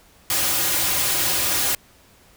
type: noise with comb filter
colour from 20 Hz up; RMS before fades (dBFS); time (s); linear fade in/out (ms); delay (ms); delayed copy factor
white; -21; 0.3-1.75; 2; 4.5; -0.8
effects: pink hiss -53 dBFS RMS until 2.36 s